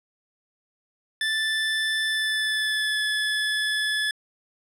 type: tone with pitch glide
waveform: 25% pulse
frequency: 1760 to 1719.8 Hz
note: A6 to A6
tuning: 0 to -40 cents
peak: -19 dBFS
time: 1.21-4.11 s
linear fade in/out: 2 ms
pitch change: -40 cents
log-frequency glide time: 2.06-3.02 s
effects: low-pass 9000 Hz 12 dB/octave